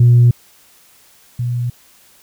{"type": "tone pair in turn", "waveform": "sine", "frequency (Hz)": [120.6, 121.58], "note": ["B2", "B2"], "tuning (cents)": [-41, -27], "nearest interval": "unison", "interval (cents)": 14, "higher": "second", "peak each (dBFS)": [-4, -16], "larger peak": "first", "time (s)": [[0, 0.31], [1.39, 1.7]], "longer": "neither", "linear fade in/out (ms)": 5, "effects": ["tanh soft clip ceiling -3 dBFS", "white hiss -49 dBFS RMS until 2.22 s"]}